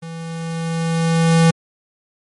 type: tone with level ramp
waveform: square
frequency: 164.81 Hz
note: E3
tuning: in tune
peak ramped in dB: -30 to -9 dBFS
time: 0.02-1.51 s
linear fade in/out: 10 ms
effects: MP3 48 kbps